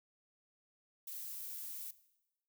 violet noise, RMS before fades -45 dBFS, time 1.07-1.91 s, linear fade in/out 5 ms, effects noise-tail reverb RT60 0.9 s tail -17 dB re dry

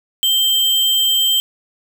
sine tone with sample-and-hold, 3141 Hz, G7, 3 cents sharp, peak -12 dBFS, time 0.23-1.4 s, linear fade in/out 0 ms, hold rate 11025 Hz, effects none

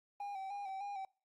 triangle tone with vibrato, 790 Hz, G5, 13 cents sharp, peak -38 dBFS, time 0.2-1.05 s, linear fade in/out 2 ms, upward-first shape square, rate 3.3 Hz, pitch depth 43 cents each way, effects noise-tail reverb RT60 0.4 s tail -26 dB re dry + Opus 24 kbps

